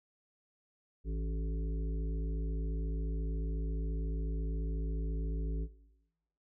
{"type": "harmonic tone with a mistuned harmonic", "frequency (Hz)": 54.2, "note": "A1", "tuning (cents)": -25, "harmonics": [1, 3, 5, 7, 8], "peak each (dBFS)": [-33, -43, -47, -50, -51], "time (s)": [1.04, 5.68], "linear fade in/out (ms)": 50, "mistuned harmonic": 5, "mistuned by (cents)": 63, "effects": ["noise-tail reverb RT60 1.0 s tail -18 dB re dry"]}